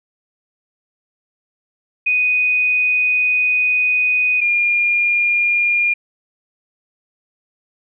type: tone pair in turn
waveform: sine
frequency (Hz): 2489 / 2414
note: D#7 / D7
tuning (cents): 0 / +47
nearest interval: minor second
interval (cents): 53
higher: first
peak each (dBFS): -13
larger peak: neither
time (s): 2.06-4.41 / 4.41-5.94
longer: first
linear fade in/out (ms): 10
effects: none